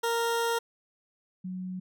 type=tone pair in turn; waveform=20% pulse / sine; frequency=464.6 / 184.38 Hz; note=A#4 / F#3; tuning=-6 / -6 cents; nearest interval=octave + major third; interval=1600 cents; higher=first; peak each=-21 / -33 dBFS; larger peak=first; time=0.03-0.59 / 1.44-1.8 s; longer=first; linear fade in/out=10 ms; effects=none